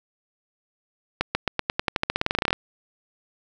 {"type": "accelerating click train", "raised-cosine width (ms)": 0.3, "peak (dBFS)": -5, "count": 21, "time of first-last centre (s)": [1.21, 2.53], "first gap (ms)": 140, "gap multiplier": 0.91, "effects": []}